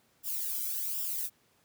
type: noise with flanger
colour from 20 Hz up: violet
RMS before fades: -34 dBFS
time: 0.23-1.3 s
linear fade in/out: 50 ms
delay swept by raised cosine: 0.47 to 1.12 ms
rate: 1.3 Hz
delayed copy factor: -0.8
effects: pink hiss -68 dBFS RMS until 1.64 s + high-pass 100 Hz 12 dB/octave